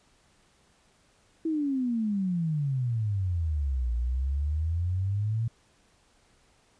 sine exponential two-way sweep, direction down then up, 329.2 to 57.8 to 116.9 Hz, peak -25 dBFS, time 1.45-5.48 s, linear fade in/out 5 ms, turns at 3.93 s, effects pink hiss -64 dBFS RMS until 6.79 s + resampled to 22050 Hz

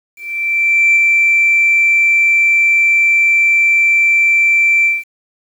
sine tone with ADSR envelope, 2342 Hz, D7, 5 cents flat, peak -5 dBFS, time 0.16-5.04 s, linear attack 800 ms, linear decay 12 ms, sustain -2 dB, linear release 190 ms, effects tanh soft clip ceiling -4 dBFS + 7-bit

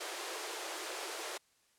pink high-pass noise, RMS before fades -41 dBFS, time 0-1.38 s, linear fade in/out 10 ms, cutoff 330 Hz, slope 96 dB/octave, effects white hiss -71 dBFS RMS until 1.78 s + low-pass 10000 Hz 12 dB/octave

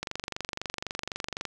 click train, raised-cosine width 0.2 ms, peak -15 dBFS, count 35, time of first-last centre 0.03-1.453 s, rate 23.9 Hz, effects none

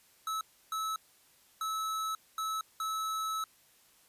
square tone bursts at uneven times, 1300 Hz, E6, 24 cents flat, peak -33 dBFS, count 5, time 0.27-0.41 / 0.72-0.96 / 1.61-2.15 / 2.38-2.61 / 2.8-3.44 s, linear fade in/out 2 ms, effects white hiss -64 dBFS RMS until 4.08 s + resampled to 32000 Hz

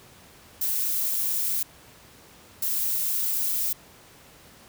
violet noise bursts at uneven times, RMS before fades -26 dBFS, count 2, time 0.61-1.63 / 2.62-3.73 s, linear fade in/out 5 ms, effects pink hiss -51 dBFS RMS until 4.68 s + high-pass 60 Hz 12 dB/octave

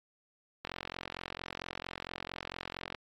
click train, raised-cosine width 0.3 ms, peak -21 dBFS, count 103, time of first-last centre 0.65-2.947 s, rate 44.4 Hz, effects AAC 48 kbps

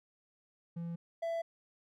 triangle tone pair in turn, 169.2 / 666.5 Hz, E3 / E5, +45 / +19 cents, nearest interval 2 octaves, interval 2374 cents, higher second, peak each -35 / -31 dBFS, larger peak second, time 0.76-0.96 / 1.22-1.42 s, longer neither, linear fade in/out 10 ms, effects none

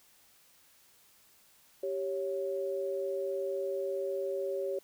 sine tone pair together, 390.2 / 554 Hz, G4 / C#5, -8 / -1 cents, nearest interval tritone, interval 607 cents, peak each -34 / -34 dBFS, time 1.83-4.79 s, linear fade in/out 5 ms, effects white hiss -63 dBFS RMS until 4.83 s

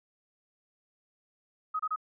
sine tone bursts, 1262 Hz, D#6, 24 cents sharp, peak -28 dBFS, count 3, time 1.74-1.961 s, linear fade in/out 10 ms, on 55 ms, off 28 ms, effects none

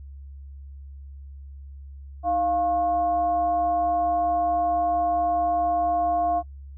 sine tone with frequency modulation, 698.5 Hz, F5, in tune, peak -20 dBFS, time 2.23-6.43 s, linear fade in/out 50 ms, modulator 386 Hz, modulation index 0.41, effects noise-tail reverb RT60 0.1 s tail -25 dB re dry + added 69 Hz sine -38 dBFS peak until 6.77 s

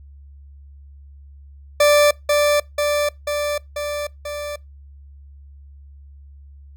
40% pulse tone with echo, 587.3 Hz, D5, in tune, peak -10 dBFS, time 1.8-2.11 s, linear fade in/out 5 ms, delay 490 ms, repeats 5, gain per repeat -3 dB, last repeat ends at 4.56 s, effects noise-tail reverb RT60 0.2 s tail -24 dB re dry + added 70 Hz sine -40 dBFS peak until 6.76 s

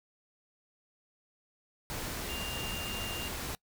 sine tone in noise, 2800 Hz, F7, 4 cents sharp, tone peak -39 dBFS, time 2.29-3.28 s, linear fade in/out 0 ms, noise pink, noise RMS -38 dBFS, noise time 1.9-3.55 s, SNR -4 dB, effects noise-tail reverb RT60 0.1 s tail -24 dB re dry

